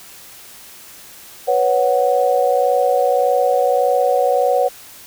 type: chord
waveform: sine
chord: B suspended second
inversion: none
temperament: just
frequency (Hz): 493.9 / 555.6 / 740.8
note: B4 / C#5 / F#5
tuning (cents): 0 / +4 / +2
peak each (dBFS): -17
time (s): 1.47-4.69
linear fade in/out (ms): 20
effects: white hiss -40 dBFS RMS until 5.06 s